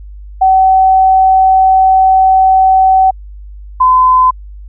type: tone pair in turn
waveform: sine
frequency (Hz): 760 / 1019.8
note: F#5 / C6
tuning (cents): +46 / -45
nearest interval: perfect fourth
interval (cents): 509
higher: second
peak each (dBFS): -4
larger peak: neither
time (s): 0.41-3.11 / 3.8-4.31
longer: first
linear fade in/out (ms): 10
effects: added 50 Hz sine -27 dBFS peak until 4.68 s